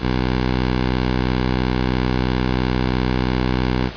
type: tone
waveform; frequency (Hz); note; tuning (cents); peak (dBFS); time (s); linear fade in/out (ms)
10% pulse; 63; B1; +35; -9; 0-3.91; 50
effects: pink hiss -34 dBFS RMS until 3.96 s + resampled to 11025 Hz